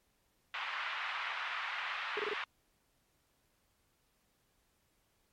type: band-pass noise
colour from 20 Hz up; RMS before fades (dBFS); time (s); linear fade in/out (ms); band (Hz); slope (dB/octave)
pink; -39; 0.54-2.44; 2; 1000 to 3000; 24
type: tone bursts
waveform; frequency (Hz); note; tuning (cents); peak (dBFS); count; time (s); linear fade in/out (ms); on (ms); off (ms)
triangle; 418.1; G#4; +12; -32; 4; 2.17-2.335; 2; 24; 23
effects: pink hiss -75 dBFS RMS until 5.32 s + MP3 64 kbps